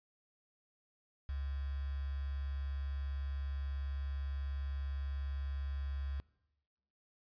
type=tone with quantisation; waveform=sine; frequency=69.3 Hz; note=C#2; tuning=in tune; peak=-36 dBFS; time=1.29-6.2 s; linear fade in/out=0 ms; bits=9; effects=noise-tail reverb RT60 1.0 s tail -22 dB re dry + resampled to 11025 Hz